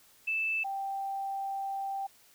sine tone pair in turn, 2637 / 784 Hz, E7 / G5, 0 / 0 cents, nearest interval octave + major sixth, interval 2100 cents, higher first, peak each -28 / -32 dBFS, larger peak first, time 0.27-0.64 / 0.64-2.07 s, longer second, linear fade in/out 10 ms, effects white hiss -61 dBFS RMS until 2.34 s

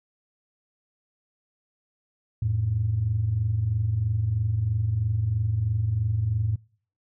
sine tone pair together, 87.4 / 110.47 Hz, F2 / A2, +2 / +7 cents, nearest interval major third, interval 405 cents, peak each -28 / -22 dBFS, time 2.42-6.56 s, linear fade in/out 5 ms, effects noise-tail reverb RT60 0.5 s tail -25 dB re dry + tanh soft clip ceiling -14 dBFS

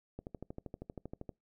click train, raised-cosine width 2 ms, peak -29 dBFS, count 15, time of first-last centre 0.19-1.292 s, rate 12.7 Hz, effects noise-tail reverb RT60 0.2 s tail -25 dB re dry

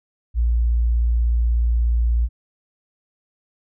sine tone, 58.27 Hz, A#1, in tune, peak -15 dBFS, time 0.34-2.29 s, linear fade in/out 50 ms, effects none

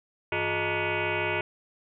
sine tone with frequency modulation, 943 Hz, A#5, 20 cents sharp, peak -25 dBFS, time 0.32-1.41 s, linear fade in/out 2 ms, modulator 260 Hz, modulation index 6.8, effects none

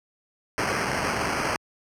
blue noise with sample-and-hold, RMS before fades -26 dBFS, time 0.58-1.56 s, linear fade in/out 0 ms, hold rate 3675 Hz, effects high-pass 60 Hz 12 dB/octave + low-pass 9000 Hz 12 dB/octave

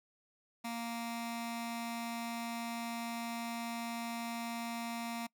15% pulse tone with notch filter, 233.1 Hz, A#3, in tune, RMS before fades -40 dBFS, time 0.64-5.27 s, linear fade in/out 10 ms, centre 470 Hz, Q 1.4, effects noise-tail reverb RT60 0.1 s tail -24 dB re dry

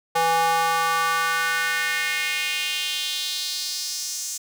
square tone with high-pass filter sweep, 165.1 Hz, E3, 3 cents sharp, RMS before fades -24 dBFS, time 0.15-4.38 s, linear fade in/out 10 ms, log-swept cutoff 710 to 6700 Hz, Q 2.9, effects none

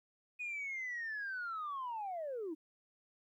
sine linear sweep, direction down, 2489 to 295.2 Hz, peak -37 dBFS, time 0.39-2.55 s, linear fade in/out 20 ms, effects tanh soft clip ceiling -35 dBFS + 13-bit

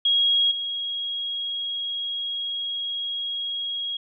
sine tone with level steps, 3293 Hz, G#7, 15 cents flat, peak -17 / -26 dBFS, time 0.05-3.97 s, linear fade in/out 5 ms, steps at 0.51 s, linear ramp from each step 5 ms, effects none

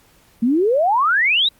sine exponential sweep, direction up, 220 to 3951 Hz, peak -13 dBFS, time 0.42-1.49 s, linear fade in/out 10 ms, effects pink hiss -54 dBFS RMS until 1.59 s + Opus 48 kbps

